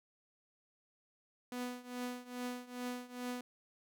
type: tone with tremolo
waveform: sawtooth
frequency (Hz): 247.3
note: B3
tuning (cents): +3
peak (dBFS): -33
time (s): 1.52-3.41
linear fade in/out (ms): 2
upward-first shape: triangle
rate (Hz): 2.4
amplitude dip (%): 90
effects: none